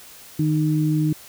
sine tone pair together, 154.05 / 308.1 Hz, D#3 / D#4, -17 / -17 cents, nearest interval octave, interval 1200 cents, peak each -19 / -21 dBFS, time 0.39-1.13 s, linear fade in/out 5 ms, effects white hiss -44 dBFS RMS until 1.28 s

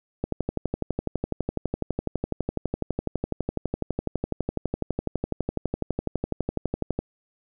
click train, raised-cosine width 2 ms, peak -12 dBFS, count 82, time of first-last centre 0.24-6.99 s, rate 12 Hz, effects none

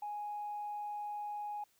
sine tone, 831 Hz, G#5, 1 cent sharp, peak -37 dBFS, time 0.02-1.64 s, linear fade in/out 5 ms, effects tanh soft clip ceiling -33 dBFS + white hiss -72 dBFS RMS until 1.79 s

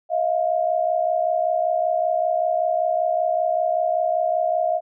sine tone pair together, 637.8 / 703 Hz, D#5 / F5, +43 / +11 cents, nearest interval major second, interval 168 cents, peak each -21 dBFS, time 0.09-4.81 s, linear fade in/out 50 ms, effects none

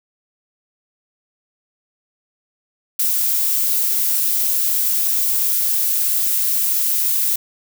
violet noise, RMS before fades -18 dBFS, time 2.99-7.36 s, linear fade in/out 5 ms, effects none

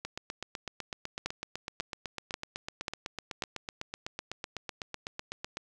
two click trains, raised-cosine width 0.2 ms, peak -19 / -15 dBFS, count 45 / 5, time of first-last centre 0.05-5.571 / 1.26-3.422 s, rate 7.97 / 1.85 Hz, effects none

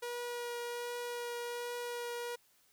sawtooth tone with vibrato, 480.4 Hz, B4, 48 cents flat, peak -34 dBFS, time 0.02-2.36 s, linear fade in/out 10 ms, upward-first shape triangle, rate 1.3 Hz, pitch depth 11 cents each way, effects white hiss -69 dBFS RMS until 2.72 s

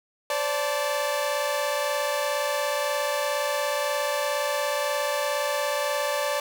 sawtooth tone cluster, 523 / 580 / 881 Hz, C5 / D5 / A5, -1 / -22 / +2 cents, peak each -28 / -22 / -28 dBFS, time 0.3-6.4 s, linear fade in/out 2 ms, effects none

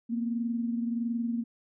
sine tone pair together, 232.4 / 253.9 Hz, A#3 / B3, -5 / +48 cents, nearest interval major second, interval 153 cents, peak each -28 / -37 dBFS, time 0.09-1.44 s, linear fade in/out 20 ms, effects none

